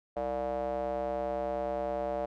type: tone with band-pass filter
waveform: square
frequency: 64.9 Hz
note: C2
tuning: 13 cents flat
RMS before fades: -33 dBFS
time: 0.16-2.26 s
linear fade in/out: 10 ms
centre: 630 Hz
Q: 5.9
effects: none